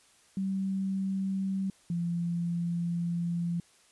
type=tone pair in turn; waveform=sine; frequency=192.4 / 171.41 Hz; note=G3 / F3; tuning=-32 / -32 cents; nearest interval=major second; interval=200 cents; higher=first; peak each=-28 dBFS; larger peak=neither; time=0.37-1.7 / 1.9-3.6 s; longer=second; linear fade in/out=2 ms; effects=white hiss -62 dBFS RMS until 3.91 s + resampled to 24000 Hz